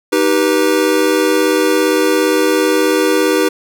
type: chord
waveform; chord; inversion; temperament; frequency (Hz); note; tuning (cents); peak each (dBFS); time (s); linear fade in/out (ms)
square; Eb augmented; none; just; 311.1 / 388.9 / 486.1; Eb4 / G4 / B4; 0 / -14 / -28; -16; 0.12-3.49; 10
effects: none